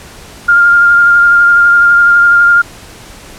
sine tone with vibrato, 1404 Hz, F6, 9 cents sharp, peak -3 dBFS, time 0.48-2.62 s, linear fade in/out 10 ms, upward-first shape sine, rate 12 Hz, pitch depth 14 cents each way, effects pink hiss -33 dBFS RMS until 3.38 s + low-pass 11000 Hz 12 dB/octave

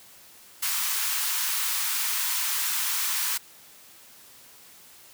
white high-pass noise, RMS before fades -27 dBFS, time 0.62-3.38 s, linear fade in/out 10 ms, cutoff 890 Hz, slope 48 dB/octave, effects white hiss -51 dBFS RMS until 5.13 s + high-pass 60 Hz 12 dB/octave

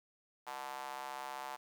square tone with high-pass filter, 67.6 Hz, C#2, 43 cents flat, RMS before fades -44 dBFS, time 0.46-1.57 s, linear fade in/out 20 ms, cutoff 860 Hz, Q 3.4, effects 11-bit

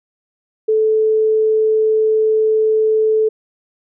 sine tone, 436.2 Hz, A4, 15 cents flat, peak -11 dBFS, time 0.68-3.29 s, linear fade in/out 10 ms, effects none

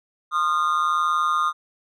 triangle tone with amplitude modulation, 1223 Hz, D#6, 30 cents flat, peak -13 dBFS, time 0.31-1.53 s, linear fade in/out 50 ms, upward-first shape sine, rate 161 Hz, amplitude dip 85%, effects none

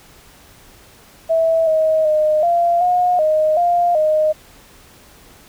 sine tone with pitch steps, 653 / 632 / 614 / 689 / 719 / 620 / 699 / 618 Hz, E5 / D#5 / D#5 / F5 / F#5 / D#5 / F5 / D#5, -17 / +27 / -23 / -24 / -50 / -6 / +1 / -12 cents, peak -12 dBFS, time 1.29-4.33 s, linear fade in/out 20 ms, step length 380 ms, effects pink hiss -46 dBFS RMS until 5.48 s

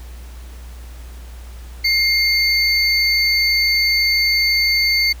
triangle tone pair together, 2120 / 4514 Hz, C7 / C#8, +22 / +31 cents, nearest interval octave + minor second, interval 1309 cents, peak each -15 dBFS, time 1.84-5.13 s, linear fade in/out 10 ms, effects added 60 Hz sine -32 dBFS peak until 5.2 s + pink hiss -45 dBFS RMS until 5.2 s

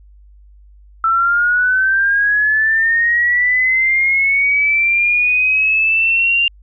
sine linear sweep, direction up, 1323 to 2794 Hz, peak -11 dBFS, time 1.04-6.48 s, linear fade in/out 2 ms, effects added 50 Hz sine -41 dBFS peak until 6.62 s

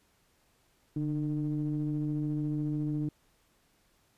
triangle ring-modulated tone, 77 Hz, D#2, 17 cents flat, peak -24 dBFS, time 0.96-3.09 s, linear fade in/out 5 ms, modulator 224 Hz, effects pink hiss -69 dBFS RMS until 4.17 s + resampled to 32000 Hz

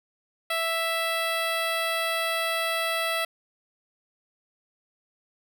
10% pulse tone with notch filter, 660 Hz, E5, 2 cents sharp, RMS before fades -27 dBFS, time 0.5-3.25 s, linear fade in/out 5 ms, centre 6700 Hz, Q 1.1, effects none

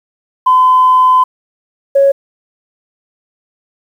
sine tone pair in turn, 1019 / 553.1 Hz, C6 / C#5, -46 / -4 cents, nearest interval major seventh, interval 1058 cents, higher first, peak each -4 dBFS, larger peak neither, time 0.46-1.24 / 1.95-2.12 s, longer first, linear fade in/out 10 ms, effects tanh soft clip ceiling 0 dBFS + 7-bit

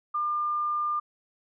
sine tone, 1200 Hz, D6, 37 cents sharp, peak -25 dBFS, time 0.14-1 s, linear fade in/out 10 ms, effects none

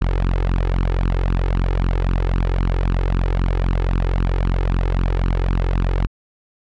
sawtooth tone with flanger, 44.47 Hz, F1, 32 cents sharp, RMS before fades -18 dBFS, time 0.01-6.07 s, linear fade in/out 10 ms, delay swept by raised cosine 0.69 to 2.39 ms, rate 3.8 Hz, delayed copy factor +0.75, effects low-pass 3000 Hz 12 dB/octave

